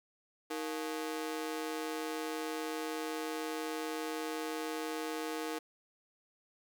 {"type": "ring-modulated tone", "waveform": "sawtooth", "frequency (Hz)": 392, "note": "G4", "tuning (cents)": 0, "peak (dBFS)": -29, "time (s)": [0.5, 5.59], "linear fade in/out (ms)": 10, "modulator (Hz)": 76.4, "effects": ["11-bit"]}